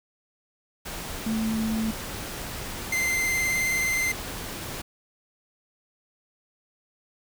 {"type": "noise", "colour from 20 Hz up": "pink", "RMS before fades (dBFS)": -35, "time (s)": [0.85, 4.82], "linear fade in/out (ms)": 10}
{"type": "tone", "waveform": "sine", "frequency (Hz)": 221.2, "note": "A3", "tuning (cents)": 9, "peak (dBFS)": -24, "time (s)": [1.26, 1.91], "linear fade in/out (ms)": 5}
{"type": "tone with vibrato", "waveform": "45% pulse", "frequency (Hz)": 2078, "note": "C7", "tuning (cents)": -12, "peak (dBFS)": -23, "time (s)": [2.92, 4.12], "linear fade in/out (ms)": 5, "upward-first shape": "triangle", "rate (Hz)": 19, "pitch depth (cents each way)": 23}
{"effects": []}